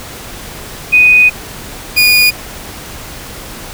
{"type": "tone pair in turn", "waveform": ["sine", "30% pulse"], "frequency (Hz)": [2489, 2449], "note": ["D#7", "D#7"], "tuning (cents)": [0, -28], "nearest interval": "unison", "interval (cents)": 28, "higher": "first", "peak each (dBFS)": -3, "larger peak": "neither", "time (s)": [[0.92, 1.3], [1.96, 2.31]], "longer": "first", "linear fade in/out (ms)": 20, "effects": ["pink hiss -28 dBFS RMS until 3.73 s"]}